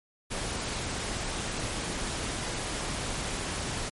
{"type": "noise", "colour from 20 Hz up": "pink", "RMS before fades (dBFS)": -33, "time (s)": [0.3, 3.9], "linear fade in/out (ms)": 20, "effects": ["MP3 48 kbps"]}